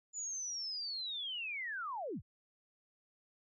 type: linear sweep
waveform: sine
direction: down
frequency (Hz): 7040 to 38.89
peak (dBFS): -38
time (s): 0.13-2.22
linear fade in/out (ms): 50
effects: none